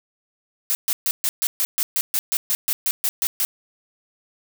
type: noise bursts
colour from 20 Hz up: blue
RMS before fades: -21 dBFS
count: 16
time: 0.7-3.45 s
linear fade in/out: 0 ms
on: 50 ms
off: 130 ms
effects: none